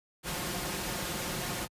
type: noise with comb filter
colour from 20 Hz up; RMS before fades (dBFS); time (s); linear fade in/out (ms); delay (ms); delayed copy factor
pink; -34; 0.23-1.68; 50; 5.6; +0.5
effects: high-pass 60 Hz 12 dB/octave + resampled to 32000 Hz